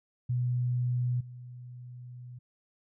sine tone with level steps, 123.47 Hz, B2, in tune, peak -26 / -42 dBFS, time 0.29-2.39 s, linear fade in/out 10 ms, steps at 1.2 s, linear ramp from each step 10 ms, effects none

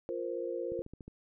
sine chord, F suspended fourth, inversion none, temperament equal, 349.2 / 466.2 / 523.3 Hz, F4 / Bb4 / C5, 0 / 0 / 0 cents, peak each -38 dBFS, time 0.09-0.82 s, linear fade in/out 0 ms
click train, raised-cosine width 3 ms, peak -33 dBFS, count 6, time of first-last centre 0.72-1.08 s, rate 13.9 Hz
effects none

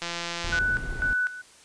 click train, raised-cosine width 0.2 ms, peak -14 dBFS, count 98, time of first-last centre 0.02-0.587 s, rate 171 Hz
brown noise, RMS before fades -33 dBFS, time 0.44-1.13 s, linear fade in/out 0 ms
sine tone with tremolo, 1489 Hz, F#6, 11 cents sharp, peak -22 dBFS, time 0.52-1.42 s, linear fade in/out 10 ms, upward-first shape square, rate 2 Hz, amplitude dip 80%
effects white hiss -53 dBFS RMS until 1.64 s + resampled to 22050 Hz

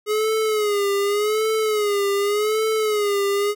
square tone with vibrato, 418.9 Hz, G#4, 15 cents sharp, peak -19 dBFS, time 0.06-3.55 s, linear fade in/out 50 ms, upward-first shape sine, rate 0.86 Hz, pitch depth 83 cents each way, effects none

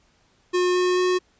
square tone with pitch steps, 360 / 362.3 / 364.6 Hz, F#4 / F#4 / F#4, -47 / -36 / -25 cents, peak -19 dBFS, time 0.53-1.19 s, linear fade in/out 20 ms, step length 220 ms, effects pink hiss -62 dBFS RMS until 1.39 s + resampled to 16000 Hz

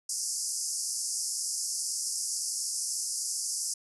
pink band-pass noise, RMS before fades -33 dBFS, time 0.09-3.74 s, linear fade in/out 5 ms, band 4900 to 11000 Hz, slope 96 dB/octave, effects none

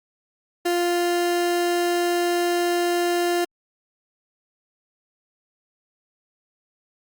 30% pulse tone, 349.2 Hz, F4, in tune, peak -17 dBFS, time 0.65-3.45 s, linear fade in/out 10 ms, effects Opus 48 kbps

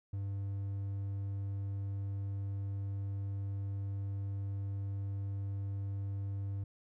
triangle tone, 99 Hz, G2, 18 cents sharp, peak -33 dBFS, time 0.13-6.64 s, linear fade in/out 5 ms, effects none

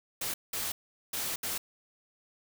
white noise bursts at uneven times, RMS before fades -34 dBFS, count 4, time 0.21-0.34 / 0.53-0.72 / 1.13-1.36 / 1.43-1.58 s, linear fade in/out 5 ms, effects none

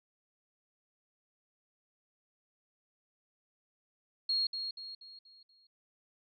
sine tone with echo, 4280 Hz, C8, 38 cents sharp, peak -28 dBFS, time 4.29-4.47 s, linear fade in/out 5 ms, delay 240 ms, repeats 5, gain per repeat -7 dB, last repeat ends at 5.67 s, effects none

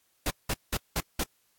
pink noise bursts, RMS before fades -28 dBFS, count 5, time 0.26-1.235 s, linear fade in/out 2 ms, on 43 ms, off 190 ms, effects white hiss -70 dBFS RMS until 1.58 s + AAC 64 kbps

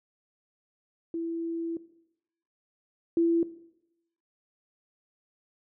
sine tone pair in turn, 332.6 / 335.3 Hz, E4 / E4, +16 / +30 cents, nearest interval unison, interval 14 cents, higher second, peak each -29 / -20 dBFS, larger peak second, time 1.14-1.77 / 3.17-3.43 s, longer first, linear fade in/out 2 ms, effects noise-tail reverb RT60 0.8 s tail -17 dB re dry

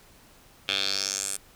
10% pulse tone with band-pass filter sweep, 98 Hz, G2, in tune, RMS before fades -29 dBFS, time 0.68-1.37 s, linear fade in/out 10 ms, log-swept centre 3100 to 9200 Hz, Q 3.8, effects pink hiss -55 dBFS RMS until 1.55 s

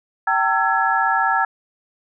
sine tone cluster, 774 / 909 / 1338 / 1681 Hz, G5 / A#5 / E6 / G#6, -22 / -44 / +25 / +20 cents, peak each -21 dBFS, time 0.27-1.45 s, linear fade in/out 5 ms, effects none

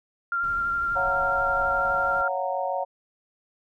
sine tone with vibrato, 1385 Hz, F6, 15 cents flat, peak -23 dBFS, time 0.32-2.28 s, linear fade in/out 2 ms, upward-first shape sine, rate 12 Hz, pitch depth 18 cents each way
brown noise, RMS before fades -41 dBFS, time 0.43-2.22 s, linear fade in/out 10 ms
sine chord, Gb major seventh, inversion second, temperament just, 555 / 693.7 / 740 / 925 Hz, Db5 / F5 / Gb5 / Bb5, +2 / -12 / 0 / -14 cents, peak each -29 / -33 / -29 / -31 dBFS, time 0.95-2.85 s, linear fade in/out 20 ms
effects none

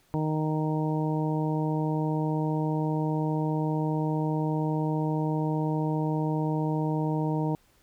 harmonic tone, 155.1 Hz, D#3, 5 cents flat, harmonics 1 / 2 / 3 / 4 / 5 / 6, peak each -27 / -30 / -35 / -38 / -39 / -36 dBFS, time 0.14-7.55 s, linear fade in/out 0 ms, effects pink hiss -64 dBFS RMS until 7.82 s

